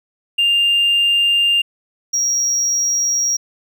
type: tone pair in turn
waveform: triangle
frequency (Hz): 2800 / 5657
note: F7 / F8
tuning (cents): +4 / +21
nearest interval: octave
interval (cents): 1217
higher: second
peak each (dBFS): -9 / -13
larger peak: first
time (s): 0.38-1.62 / 2.13-3.37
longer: neither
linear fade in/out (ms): 10
effects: tanh soft clip ceiling -8 dBFS

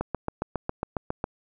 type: click train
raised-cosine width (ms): 1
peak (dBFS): -13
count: 10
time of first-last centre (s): 0.01-1.241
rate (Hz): 7.31
effects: none

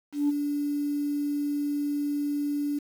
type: tone with ADSR envelope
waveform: sine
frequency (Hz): 290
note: D4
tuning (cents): -22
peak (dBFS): -18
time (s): 0.12-2.79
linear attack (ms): 170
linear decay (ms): 21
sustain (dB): -7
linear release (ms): 8
effects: tanh soft clip ceiling -18 dBFS + 8-bit

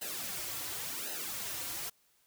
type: noise with flanger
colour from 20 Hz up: white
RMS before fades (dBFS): -39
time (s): 0.01-1.9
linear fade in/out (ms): 10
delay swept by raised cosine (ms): 0.87 to 4.77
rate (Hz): 0.91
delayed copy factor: -0.8
effects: white hiss -70 dBFS RMS until 2.26 s

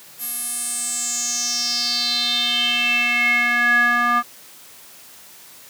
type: tone with band-pass filter sweep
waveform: square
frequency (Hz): 240.4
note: B3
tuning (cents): -46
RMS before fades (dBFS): -20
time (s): 0.18-4.23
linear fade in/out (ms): 50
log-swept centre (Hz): 12000 to 1300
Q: 6.7
effects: white hiss -44 dBFS RMS until 5.69 s + high-pass 100 Hz 12 dB/octave

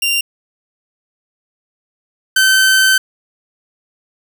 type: tone pair in turn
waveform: sawtooth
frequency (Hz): 2780 / 1538.7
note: F7 / G6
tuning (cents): -9 / -33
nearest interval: minor seventh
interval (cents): 1024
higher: first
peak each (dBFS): -10 / -5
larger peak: second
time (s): 0.02-0.21 / 2.36-2.98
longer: second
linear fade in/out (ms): 5
effects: none

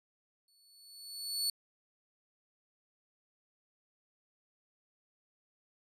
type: tone with exponential growth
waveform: sawtooth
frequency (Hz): 4435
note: C#8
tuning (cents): 0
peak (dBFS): -26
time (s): 0.48-1.5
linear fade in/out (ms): 2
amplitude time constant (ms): 220
effects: resampled to 32000 Hz

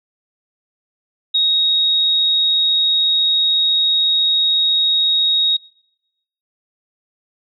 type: tone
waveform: sine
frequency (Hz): 3766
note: A#7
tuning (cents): +17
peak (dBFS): -12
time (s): 1.34-5.57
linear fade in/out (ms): 10
effects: noise-tail reverb RT60 0.9 s tail -25 dB re dry

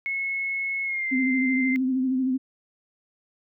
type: tone with pitch glide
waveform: sine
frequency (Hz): 2185 to 2086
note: C#7 to C7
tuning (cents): -26 to -6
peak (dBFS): -25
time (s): 0.06-1.76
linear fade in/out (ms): 0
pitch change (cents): -80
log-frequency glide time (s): 0.84-1.08
type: tone with vibrato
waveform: sine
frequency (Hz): 259.4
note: C4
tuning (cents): -15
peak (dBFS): -21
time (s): 1.11-2.38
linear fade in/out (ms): 20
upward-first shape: sine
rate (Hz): 13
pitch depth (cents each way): 41
effects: none

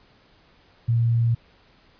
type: tone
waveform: sine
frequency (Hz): 116.54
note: A#2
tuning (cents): 0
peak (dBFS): -17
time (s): 0.88-1.35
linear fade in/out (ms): 10
effects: pink hiss -57 dBFS RMS until 1.99 s + resampled to 11025 Hz

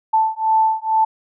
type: beating tone pair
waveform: sine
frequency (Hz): 880 / 882.2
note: A5 / A5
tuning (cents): 0 / +4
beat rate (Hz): 2.2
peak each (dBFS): -17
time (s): 0.13-1.05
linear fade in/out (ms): 10
effects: none

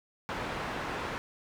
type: low-pass noise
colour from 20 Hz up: white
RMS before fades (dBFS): -36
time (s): 0.29-1.18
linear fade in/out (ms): 0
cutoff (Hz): 1500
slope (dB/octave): 12
effects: none

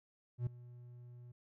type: tone with ADSR envelope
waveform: triangle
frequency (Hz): 121.7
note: B2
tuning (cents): -25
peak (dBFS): -29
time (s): 0.38-1.32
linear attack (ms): 87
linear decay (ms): 4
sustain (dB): -20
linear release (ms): 7
effects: none

